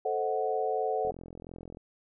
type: chord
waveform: sine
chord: A diminished seventh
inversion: none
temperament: equal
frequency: 440 / 523.3 / 622.3 / 740 Hz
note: A4 / C5 / Eb5 / Gb5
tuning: 0 / 0 / 0 / 0 cents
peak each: -31 / -34 / -37 / -31 dBFS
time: 0.05-1.11 s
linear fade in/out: 5 ms
type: click train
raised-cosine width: 2 ms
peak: -31 dBFS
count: 32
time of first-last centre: 1.05-1.771 s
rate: 43 Hz
effects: none